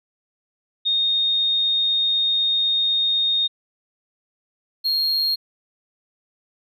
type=tone pair in turn; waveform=sine / triangle; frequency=3696 / 4251 Hz; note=A#7 / C8; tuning=-16 / +27 cents; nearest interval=major second; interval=243 cents; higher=second; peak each=-17 dBFS; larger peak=neither; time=0.85-3.48 / 4.84-5.36 s; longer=first; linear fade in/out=20 ms; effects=none